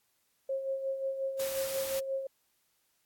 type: tone with tremolo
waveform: sine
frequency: 538 Hz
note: C5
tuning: 48 cents sharp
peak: -29 dBFS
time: 0.49-2.27 s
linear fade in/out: 5 ms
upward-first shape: sine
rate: 5.6 Hz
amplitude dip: 55%
type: noise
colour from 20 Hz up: white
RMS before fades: -39 dBFS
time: 1.39-2 s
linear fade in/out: 10 ms
effects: white hiss -74 dBFS RMS until 3.05 s + AAC 64 kbps